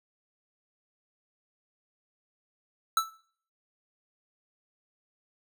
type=tone with exponential decay; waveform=square; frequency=1320 Hz; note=E6; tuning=2 cents sharp; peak=-19 dBFS; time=2.97-3.11 s; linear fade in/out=2 ms; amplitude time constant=30 ms; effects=noise-tail reverb RT60 0.5 s tail -18 dB re dry